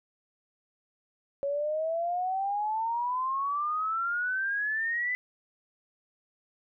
sine exponential sweep, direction up, 554.4 to 2013 Hz, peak -27 dBFS, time 1.43-5.15 s, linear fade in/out 0 ms, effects none

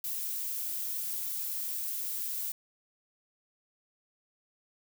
violet noise, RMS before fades -35 dBFS, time 0.04-2.52 s, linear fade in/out 2 ms, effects none

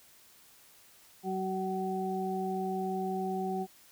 harmonic tone, 188.7 Hz, F#3, 34 cents sharp, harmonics 1 / 2 / 4, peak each -35 / -35 / -35 dBFS, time 1.23-3.67 s, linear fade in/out 50 ms, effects white hiss -59 dBFS RMS until 3.91 s

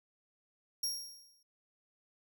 sawtooth tone with exponential decay, 5588 Hz, F8, in tune, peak -28 dBFS, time 0.83-1.43 s, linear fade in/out 5 ms, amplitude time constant 130 ms, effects none

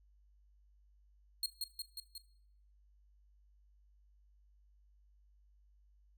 sawtooth tone with echo, 4271 Hz, C8, 35 cents sharp, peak -30 dBFS, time 1.43-1.46 s, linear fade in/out 2 ms, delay 180 ms, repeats 4, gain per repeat -3 dB, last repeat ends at 2.18 s, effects noise-tail reverb RT60 0.7 s tail -19 dB re dry + added 50 Hz sine -64 dBFS peak until 6.17 s

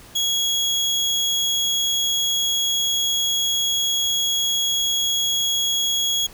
30% pulse tone, 3323 Hz, G#7, in tune, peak -16 dBFS, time 0.15-6.27 s, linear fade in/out 10 ms, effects pink hiss -45 dBFS RMS until 6.33 s

